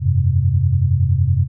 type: chord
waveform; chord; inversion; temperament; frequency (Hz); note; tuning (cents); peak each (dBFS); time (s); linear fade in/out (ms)
sine; F suspended second; none; equal; 87.31 / 98 / 130.81; F2 / G2 / C3; 0 / 0 / 0; -17; 0-1.48; 50
effects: none